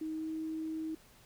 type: tone with pitch glide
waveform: sine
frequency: 314.9 to 317.6 Hz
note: D#4 to D#4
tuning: +21 to +36 cents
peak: -35 dBFS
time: 0.01-0.95 s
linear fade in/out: 5 ms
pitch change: +15 cents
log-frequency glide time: 0.13-0.28 s
effects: pink hiss -61 dBFS RMS until 1.25 s